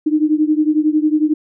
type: beating tone pair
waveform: sine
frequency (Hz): 302.6 / 313.6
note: D#4 / D#4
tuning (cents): -48 / +14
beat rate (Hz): 11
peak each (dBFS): -14 / -16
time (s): 0.06-1.34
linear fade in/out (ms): 10
effects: none